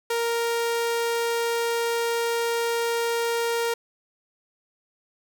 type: tone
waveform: sawtooth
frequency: 466.2 Hz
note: A#4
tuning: in tune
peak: -19 dBFS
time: 0.1-3.74 s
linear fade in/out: 5 ms
effects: none